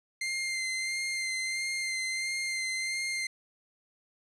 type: tone with vibrato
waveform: sawtooth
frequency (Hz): 2093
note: C7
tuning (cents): 0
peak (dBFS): -27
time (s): 0.21-3.27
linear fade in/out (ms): 5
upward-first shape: sine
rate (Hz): 1.5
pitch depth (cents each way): 22
effects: resampled to 24000 Hz